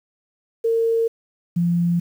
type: tone pair in turn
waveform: sine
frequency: 456.4 / 172.44 Hz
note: A#4 / F3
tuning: -37 / -22 cents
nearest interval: octave + perfect fourth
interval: 1685 cents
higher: first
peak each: -16 dBFS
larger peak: neither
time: 0.64-1.08 / 1.56-2 s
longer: neither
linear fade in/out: 10 ms
effects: 8-bit